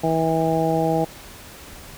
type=harmonic tone; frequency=161.9 Hz; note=E3; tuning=31 cents flat; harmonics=1 / 2 / 3 / 4 / 5; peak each=-24 / -24 / -24 / -24 / -24 dBFS; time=0.03-1.05 s; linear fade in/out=10 ms; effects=pink hiss -41 dBFS RMS until 1.97 s